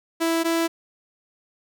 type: tone pair in turn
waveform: sawtooth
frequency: 330 / 331.5 Hz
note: E4 / E4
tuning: +2 / +10 cents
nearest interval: unison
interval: 8 cents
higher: second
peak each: -16 dBFS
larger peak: neither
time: 0.2-0.44 / 0.44-0.68 s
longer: neither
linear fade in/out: 20 ms
effects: none